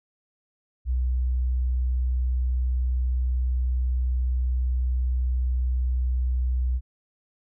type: tone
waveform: sine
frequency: 62.6 Hz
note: B1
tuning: 24 cents sharp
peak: -21 dBFS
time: 0.85-6.81 s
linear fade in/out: 50 ms
effects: none